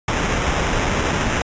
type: noise with sample-and-hold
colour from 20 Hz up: pink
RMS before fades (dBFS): -20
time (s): 0.08-1.42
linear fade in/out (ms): 2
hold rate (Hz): 4410
effects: resampled to 16000 Hz